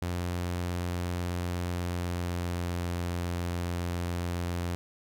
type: tone with pitch glide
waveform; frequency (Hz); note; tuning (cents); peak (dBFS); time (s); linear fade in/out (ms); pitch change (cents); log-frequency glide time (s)
sawtooth; 88.2 to 87.24; F2 to F2; +18 to -1; -26; 0.02-4.75; 0; -19; 1.68-2.89
effects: none